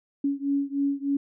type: beating tone pair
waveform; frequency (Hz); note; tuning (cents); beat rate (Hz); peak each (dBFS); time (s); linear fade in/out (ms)
sine; 278.8 / 282.1; C#4 / C#4; +10 / +30; 3.3; -26 / -27; 0.24-1.17; 5
effects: none